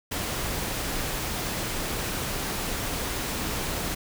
pink noise, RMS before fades -30 dBFS, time 0.11-3.95 s, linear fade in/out 10 ms, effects none

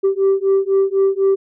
sine beating tone pair, 387.4 / 391.4 Hz, G4 / G4, -20 / -3 cents, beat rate 4 Hz, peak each -14 dBFS, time 0.03-1.36 s, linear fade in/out 20 ms, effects tanh soft clip ceiling -9 dBFS

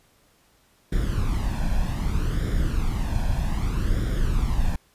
brown noise with flanger, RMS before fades -23 dBFS, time 0.92-4.76 s, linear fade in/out 5 ms, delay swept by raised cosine 0.56 to 1.22 ms, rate 0.64 Hz, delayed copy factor +0.65, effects pink hiss -61 dBFS RMS until 4.94 s + resampled to 32000 Hz

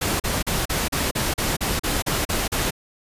pink noise bursts, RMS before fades -23 dBFS, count 12, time 0.01-2.708 s, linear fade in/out 10 ms, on 190 ms, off 38 ms, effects resampled to 32000 Hz

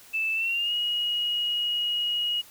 sine tone with pitch glide, 2637 to 2892 Hz, E7 to F#7, 0 to -40 cents, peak -24 dBFS, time 0.13-2.42 s, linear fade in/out 20 ms, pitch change +160 cents, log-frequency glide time 0.34-0.74 s, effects white hiss -51 dBFS RMS until 2.5 s

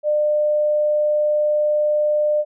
sine tone, 600 Hz, D5, 37 cents sharp, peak -15 dBFS, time 0.03-2.45 s, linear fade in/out 50 ms, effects none

